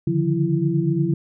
sine tone cluster, 142.9 / 151.4 / 174.8 / 334.5 Hz, D3 / D#3 / F3 / E4, -47 / -47 / +2 / +25 cents, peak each -23 dBFS, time 0.07-1.14 s, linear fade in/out 5 ms, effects none

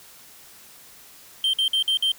triangle tone bursts, 3140 Hz, G7, 2 cents sharp, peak -17 dBFS, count 5, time 1.44-2.118 s, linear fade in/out 2 ms, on 94 ms, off 52 ms, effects white hiss -48 dBFS RMS until 2.18 s

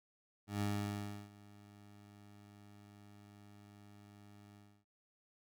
20% pulse tone with ADSR envelope, 102.5 Hz, G#2, 22 cents flat, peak -29 dBFS, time 0.47-4.85 s, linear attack 140 ms, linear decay 680 ms, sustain -23 dB, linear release 300 ms, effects none

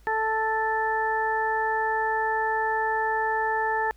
harmonic tone, 440 Hz, A4, in tune, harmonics 1 / 2 / 3 / 4, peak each -30 / -25 / -37 / -28 dBFS, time 0.07-3.91 s, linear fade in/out 0 ms, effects added 53 Hz sine -52 dBFS peak until 3.96 s + pink hiss -62 dBFS RMS until 3.96 s

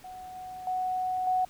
sine tone with level steps, 740 Hz, F#5, in tune, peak -40 / -38 / -27 / -23 dBFS, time 0.04-1.45 s, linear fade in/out 5 ms, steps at 0.35 / 0.67 / 1.27 s, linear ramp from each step 2 ms, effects pink hiss -55 dBFS RMS until 1.49 s

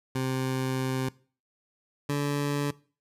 20% pulse tone pair in turn, 130.81 / 143.98 Hz, C3 / D3, 0 / -34 cents, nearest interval major second, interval 166 cents, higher second, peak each -22 / -21 dBFS, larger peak second, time 0.15-1.09 / 2.09-2.71 s, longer first, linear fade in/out 5 ms, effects noise-tail reverb RT60 0.4 s tail -21 dB re dry + resampled to 32000 Hz

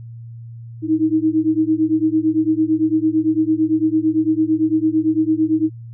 sine beating tone pair, 311.1 / 320 Hz, D#4 / D#4, 0 / +49 cents, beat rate 8.9 Hz, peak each -17 dBFS, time 0.82-5.7 s, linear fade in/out 50 ms, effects added 116 Hz sine -32 dBFS peak until 5.93 s

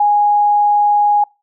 sine tone, 827 Hz, G#5, 8 cents flat, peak -9 dBFS, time 0-1.24 s, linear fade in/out 5 ms, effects noise-tail reverb RT60 0.3 s tail -26 dB re dry

